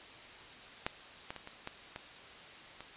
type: clicks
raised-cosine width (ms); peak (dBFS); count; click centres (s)
0.3; -16 / -23 / -28 / -29 / -23 / -25 / -29; 7; 0.865 / 1.305 / 1.363 / 1.474 / 1.674 / 1.961 / 2.806
effects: white hiss -51 dBFS RMS until 2.96 s + resampled to 8000 Hz